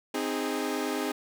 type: chord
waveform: sawtooth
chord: Ab major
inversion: first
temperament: equal with one note detuned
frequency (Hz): 261.6 / 311.1 / 411.2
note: C4 / Eb4 / Ab4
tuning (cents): 0 / 0 / -17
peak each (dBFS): -29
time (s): 0.14-1.12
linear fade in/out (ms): 5
effects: none